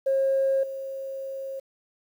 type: tone with level steps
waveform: sine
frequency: 539 Hz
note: C#5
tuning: 49 cents flat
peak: -19 / -31 dBFS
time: 0.06-1.6 s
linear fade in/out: 10 ms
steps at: 0.63 s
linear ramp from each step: 5 ms
effects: tanh soft clip ceiling -16 dBFS + 9-bit